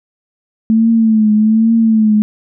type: tone with vibrato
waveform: sine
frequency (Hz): 220.2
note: A3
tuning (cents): +2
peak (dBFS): -7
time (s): 0.7-2.22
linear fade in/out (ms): 0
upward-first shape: triangle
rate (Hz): 1.2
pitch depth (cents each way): 72
effects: none